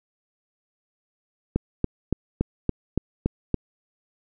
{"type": "click train", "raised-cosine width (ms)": 3, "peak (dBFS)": -8, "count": 8, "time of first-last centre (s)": [1.56, 3.543], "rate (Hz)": 3.53, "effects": []}